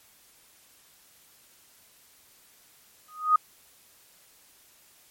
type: tone with exponential growth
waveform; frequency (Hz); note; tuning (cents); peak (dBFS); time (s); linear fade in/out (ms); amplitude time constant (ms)
sine; 1244.5; D#6; 0; -13; 3.08-3.36; 5; 59
effects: white hiss -58 dBFS RMS until 5.1 s + MP3 64 kbps